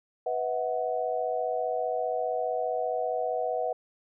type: chord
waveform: sine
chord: B suspended fourth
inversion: none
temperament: equal with one note detuned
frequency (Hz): 493.9 / 644.9 / 740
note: B4 / E5 / F#5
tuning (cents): 0 / -38 / 0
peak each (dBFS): -31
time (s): 0.26-3.73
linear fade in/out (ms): 5
effects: none